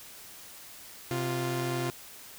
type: tone pair together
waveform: sawtooth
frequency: 130.05 / 349.2 Hz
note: C3 / F4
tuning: -10 / 0 cents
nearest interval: octave + perfect fourth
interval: 1710 cents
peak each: -28 dBFS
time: 1.11-1.9 s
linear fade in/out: 0 ms
effects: white hiss -48 dBFS RMS until 2.38 s